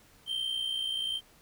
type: tone with amplitude modulation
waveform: triangle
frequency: 3136 Hz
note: G7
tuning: in tune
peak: -26 dBFS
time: 0.26-1.21 s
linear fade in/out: 50 ms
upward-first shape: sine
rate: 60.5 Hz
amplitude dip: 60%
effects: pink hiss -60 dBFS RMS until 1.41 s